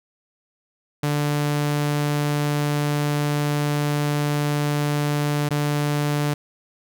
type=tone with dropouts; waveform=sawtooth; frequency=146.83 Hz; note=D3; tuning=in tune; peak=-16 dBFS; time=1.03-6.34 s; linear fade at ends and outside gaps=5 ms; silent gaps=5.49-5.507 s; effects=none